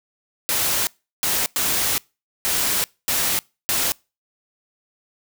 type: noise bursts at uneven times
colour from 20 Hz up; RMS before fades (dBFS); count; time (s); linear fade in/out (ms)
white; -21; 6; 0.49-0.87 / 1.23-1.46 / 1.56-1.98 / 2.45-2.84 / 3.08-3.39 / 3.69-3.92; 0
effects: noise-tail reverb RT60 0.3 s tail -26 dB re dry